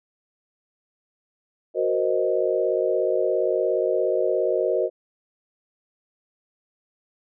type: chord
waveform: sine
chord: C half-diminished seventh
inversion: second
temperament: equal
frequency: 370 / 466.2 / 523.3 / 622.3 Hz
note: Gb4 / Bb4 / C5 / Eb5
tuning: 0 / 0 / 0 / 0 cents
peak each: -25 dBFS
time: 1.74-4.9 s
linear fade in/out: 50 ms
effects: none